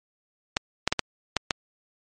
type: clicks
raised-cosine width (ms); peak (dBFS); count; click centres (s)
0.2; -4; 6; 0.569 / 0.876 / 0.925 / 0.993 / 1.367 / 1.508
effects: MP3 48 kbps